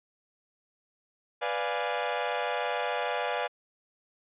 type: chord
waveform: sawtooth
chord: B diminished seventh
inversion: none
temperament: equal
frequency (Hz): 493.9 / 587.3 / 698.5 / 830.6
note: B4 / D5 / F5 / Ab5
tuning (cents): 0 / 0 / 0 / 0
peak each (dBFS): -30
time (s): 1.41-3.48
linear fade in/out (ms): 20
effects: resampled to 8000 Hz